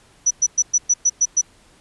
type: tone bursts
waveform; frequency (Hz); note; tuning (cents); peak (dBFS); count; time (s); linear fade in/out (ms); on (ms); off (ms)
sine; 5920; F#8; 0; -12; 8; 0.26-1.414; 10; 48; 110
effects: pink hiss -53 dBFS RMS until 1.8 s + resampled to 24000 Hz